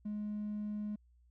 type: tone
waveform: triangle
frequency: 209.6 Hz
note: G#3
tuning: 16 cents sharp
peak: -33 dBFS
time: 0.05-0.96 s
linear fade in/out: 10 ms
effects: tanh soft clip ceiling -32 dBFS + added 60 Hz sine -63 dBFS peak until 1.3 s